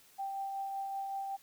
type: tone with tremolo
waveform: sine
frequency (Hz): 784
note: G5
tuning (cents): 0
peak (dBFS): -34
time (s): 0.18-1.37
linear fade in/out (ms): 20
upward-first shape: triangle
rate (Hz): 5.3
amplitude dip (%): 30
effects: white hiss -62 dBFS RMS until 1.42 s